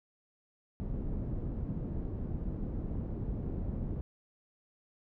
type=low-pass noise; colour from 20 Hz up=pink; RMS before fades=-36 dBFS; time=0.8-4.01 s; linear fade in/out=0 ms; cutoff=270 Hz; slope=12 dB/octave; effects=none